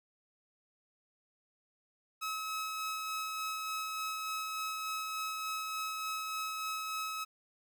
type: tone with tremolo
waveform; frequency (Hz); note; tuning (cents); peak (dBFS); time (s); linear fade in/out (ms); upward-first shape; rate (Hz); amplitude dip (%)
sawtooth; 1285; E6; -45; -31; 2.21-7.25; 20; sine; 3.4; 25
effects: 12-bit